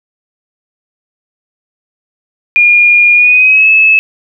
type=tone with pitch glide; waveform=sine; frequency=2424 to 2598 Hz; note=D#7 to E7; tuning=-46 to -26 cents; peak=-3 dBFS; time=2.56-3.99 s; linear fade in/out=0 ms; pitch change=+120 cents; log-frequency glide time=3.14-3.69 s; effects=none